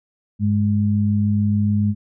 sine tone pair together, 101.1 / 208 Hz, G#2 / G#3, -46 / +3 cents, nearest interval octave, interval 1249 cents, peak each -18 dBFS, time 0.39-1.95 s, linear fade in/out 50 ms, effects none

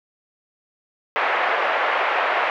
pink band-pass noise, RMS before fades -21 dBFS, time 1.16-2.5 s, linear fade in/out 0 ms, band 560 to 2400 Hz, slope 24 dB/octave, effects none

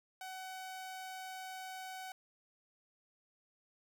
sawtooth tone, 752 Hz, F#5, 28 cents sharp, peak -40 dBFS, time 0.21-2.12 s, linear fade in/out 2 ms, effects 12-bit

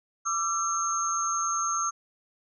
sine tone cluster, 1177 / 1347 / 6410 Hz, D6 / E6 / G8, +3 / +37 / +38 cents, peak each -30 / -30 / -29 dBFS, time 0.25-1.91 s, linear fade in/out 20 ms, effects none

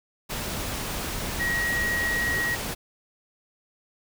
sine tone in noise, 1900 Hz, A#6, 33 cents sharp, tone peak -24 dBFS, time 1.39-2.56 s, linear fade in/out 20 ms, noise pink, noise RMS -31 dBFS, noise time 0.29-2.75 s, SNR +4 dB, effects none

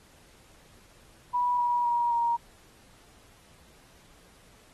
sine tone with pitch steps, 978 / 965.1 / 952.4 / 939.8 Hz, B5 / B5 / A#5 / A#5, -17 / -40 / +37 / +14 cents, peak -23 dBFS, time 1.33-2.37 s, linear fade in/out 20 ms, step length 260 ms, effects pink hiss -58 dBFS RMS until 4.73 s + AAC 32 kbps

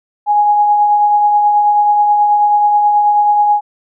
sine tone with tremolo, 830.6 Hz, G#5, in tune, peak -6 dBFS, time 0.26-3.61 s, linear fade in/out 50 ms, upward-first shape triangle, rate 9.3 Hz, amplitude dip 35%, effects none

